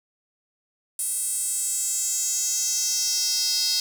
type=tone with high-pass filter sweep; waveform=square; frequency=293.7 Hz; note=D4; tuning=in tune; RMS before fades=-25 dBFS; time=0.99-3.8 s; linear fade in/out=2 ms; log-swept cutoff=9400 to 4800 Hz; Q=5; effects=none